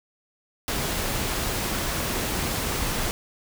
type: noise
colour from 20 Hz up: pink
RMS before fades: -27 dBFS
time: 0.68-3.11 s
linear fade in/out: 0 ms
effects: none